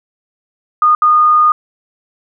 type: tone bursts at uneven times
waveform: sine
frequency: 1226 Hz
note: D#6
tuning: 26 cents flat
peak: -6 dBFS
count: 2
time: 0.82-0.95 / 1.02-1.52 s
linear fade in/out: 2 ms
effects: none